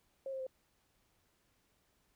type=tone with pitch steps; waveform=sine; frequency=539 / 530 / 521.2 Hz; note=C#5 / C5 / C5; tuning=-49 / +22 / -7 cents; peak=-38 dBFS; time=0.26-0.467 s; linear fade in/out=2 ms; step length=69 ms; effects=pink hiss -75 dBFS RMS until 2.15 s